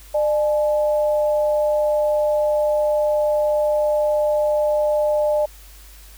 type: tone pair together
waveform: sine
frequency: 600.5 / 851 Hz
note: D5 / G#5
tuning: +38 / +42 cents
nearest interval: tritone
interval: 604 cents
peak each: -16 / -27 dBFS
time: 0.14-5.46 s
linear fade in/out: 10 ms
effects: added 50 Hz sine -42 dBFS peak until 6.17 s + white hiss -47 dBFS RMS until 6.17 s